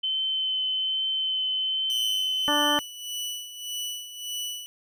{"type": "tone with vibrato", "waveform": "sine", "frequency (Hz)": 3064, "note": "G7", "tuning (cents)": -40, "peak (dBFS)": -24, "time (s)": [0.03, 2.79], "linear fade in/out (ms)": 10, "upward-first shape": "triangle", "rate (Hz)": 1.2, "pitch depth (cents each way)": 11}
{"type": "tone with tremolo", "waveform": "sawtooth", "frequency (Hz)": 2960, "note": "F#7", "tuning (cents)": 0, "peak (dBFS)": -26, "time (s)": [1.9, 4.66], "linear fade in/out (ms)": 0, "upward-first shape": "sine", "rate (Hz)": 1.7, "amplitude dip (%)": 70}
{"type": "harmonic tone", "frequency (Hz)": 293.7, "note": "D4", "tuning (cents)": 0, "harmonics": [1, 2, 3, 4, 5, 6], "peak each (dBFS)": [-29, -30, -28, -29, -32, -32], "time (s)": [2.48, 2.79], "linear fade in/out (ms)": 0}
{"effects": []}